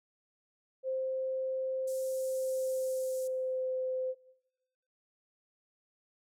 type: tone with pitch glide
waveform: sine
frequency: 523.3 to 515.5 Hz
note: C5 to C5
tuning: 0 to -26 cents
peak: -31 dBFS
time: 0.83-4.15 s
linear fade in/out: 50 ms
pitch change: -26 cents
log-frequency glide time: 2.04-3.73 s
type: high-pass noise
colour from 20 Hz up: pink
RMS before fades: -47 dBFS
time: 1.87-3.28 s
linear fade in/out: 10 ms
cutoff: 6800 Hz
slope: 24 dB/octave
effects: noise-tail reverb RT60 1.0 s tail -19 dB re dry + low-pass 12000 Hz 12 dB/octave